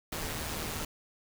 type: noise with amplitude modulation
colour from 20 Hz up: pink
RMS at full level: -34 dBFS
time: 0.12-0.85 s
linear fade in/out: 5 ms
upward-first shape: sine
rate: 156 Hz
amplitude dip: 50%
effects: none